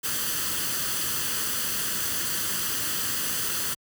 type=noise with comb filter; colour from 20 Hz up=white; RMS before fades=-28 dBFS; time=0.03-3.75 s; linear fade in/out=20 ms; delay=0.65 ms; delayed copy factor=+0.6; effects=high-pass 60 Hz 12 dB/octave